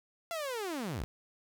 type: linear sweep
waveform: sawtooth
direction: down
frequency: 690 to 40.53 Hz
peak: -31 dBFS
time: 0.31-1.04 s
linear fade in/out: 0 ms
effects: 10-bit